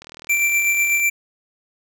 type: click train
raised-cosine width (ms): 0.2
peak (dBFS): -21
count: 40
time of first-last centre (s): 0.02-0.997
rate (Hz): 39.9
type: tone with tremolo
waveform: square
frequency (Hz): 2349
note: D7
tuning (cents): 0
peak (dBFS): -15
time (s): 0.29-1.1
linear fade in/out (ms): 10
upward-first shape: sine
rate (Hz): 8.1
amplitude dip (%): 35
effects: none